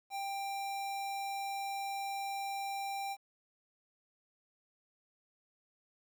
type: tone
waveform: square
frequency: 790 Hz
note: G5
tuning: 13 cents sharp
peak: -37 dBFS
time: 0.1-3.17 s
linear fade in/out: 50 ms
effects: 11-bit